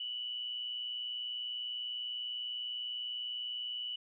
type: tone with amplitude modulation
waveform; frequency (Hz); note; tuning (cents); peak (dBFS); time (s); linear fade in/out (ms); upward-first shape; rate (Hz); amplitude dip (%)
sine; 2960; F#7; 0; -34; 0-3.96; 5; sine; 120; 55
effects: none